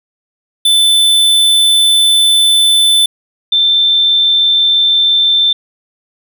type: tone pair in turn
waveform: square / sine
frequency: 3520 / 3557 Hz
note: A7 / A7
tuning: 0 / +18 cents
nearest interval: unison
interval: 18 cents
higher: second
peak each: -7 dBFS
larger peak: neither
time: 0.65-3.06 / 3.52-5.53 s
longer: first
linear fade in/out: 5 ms
effects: none